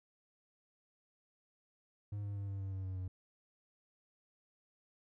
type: tone with pitch steps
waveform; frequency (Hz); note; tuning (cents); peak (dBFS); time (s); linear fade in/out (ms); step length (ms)
triangle; 102.8 / 101.27 / 99.76 / 98.27 / 96.81 / 95.36 / 93.94 / 92.54; G#2 / G#2 / G2 / G2 / G2 / G2 / F#2 / F#2; -17 / -43 / +31 / +5 / -21 / -47 / +27 / +1; -36; 2.12-3.08; 5; 120
effects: none